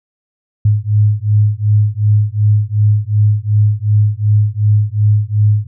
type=beating tone pair; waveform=sine; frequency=103.83 / 106.53 Hz; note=G#2 / G#2; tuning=0 / +45 cents; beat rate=2.7 Hz; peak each=-12 dBFS; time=0.65-5.67 s; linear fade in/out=5 ms; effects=none